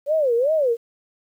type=tone with vibrato; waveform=sine; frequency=544 Hz; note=C#5; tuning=33 cents flat; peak=-16 dBFS; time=0.06-0.77 s; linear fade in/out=50 ms; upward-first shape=sine; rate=2.6 Hz; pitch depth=280 cents each way; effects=9-bit